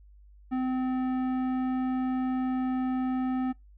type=tone with tanh clipping; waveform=sine; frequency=257.1 Hz; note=C4; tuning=30 cents flat; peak=-28 dBFS; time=0.51-3.53 s; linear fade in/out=20 ms; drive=13 dB; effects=noise-tail reverb RT60 0.2 s tail -25 dB re dry + added 50 Hz sine -51 dBFS peak until 3.77 s